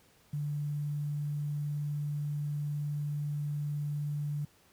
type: tone with quantisation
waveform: sine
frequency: 146.83 Hz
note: D3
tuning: in tune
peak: -31 dBFS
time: 0.33-4.45 s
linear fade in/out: 5 ms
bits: 10
effects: pink hiss -64 dBFS RMS until 4.72 s + high-pass 60 Hz 12 dB/octave